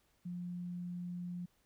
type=tone; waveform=sine; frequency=176.7 Hz; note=F3; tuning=21 cents sharp; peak=-39 dBFS; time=0.25-1.46 s; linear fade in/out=10 ms; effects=pink hiss -74 dBFS RMS until 1.65 s